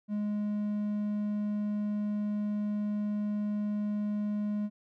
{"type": "tone", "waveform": "triangle", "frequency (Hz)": 208.3, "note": "G#3", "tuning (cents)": 5, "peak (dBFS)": -27, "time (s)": [0.08, 4.7], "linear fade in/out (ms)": 50, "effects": []}